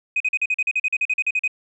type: tone bursts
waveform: sine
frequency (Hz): 2508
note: D#7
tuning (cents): +13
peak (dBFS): -16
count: 16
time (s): 0.16-1.478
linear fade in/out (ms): 5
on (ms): 43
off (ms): 42
effects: tanh soft clip ceiling -14 dBFS